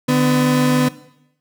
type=tone pair together; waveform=35% pulse; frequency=149.35 / 251.8 Hz; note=D3 / B3; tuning=+29 / +34 cents; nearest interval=major sixth; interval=905 cents; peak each=-17 / -13 dBFS; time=0.08-0.89 s; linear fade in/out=10 ms; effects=noise-tail reverb RT60 0.8 s tail -17 dB re dry